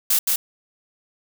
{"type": "noise with echo", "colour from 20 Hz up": "blue", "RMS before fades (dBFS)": -18, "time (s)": [0.1, 0.19], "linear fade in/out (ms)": 5, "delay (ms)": 170, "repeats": 1, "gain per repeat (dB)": -2, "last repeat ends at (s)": 0.36, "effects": []}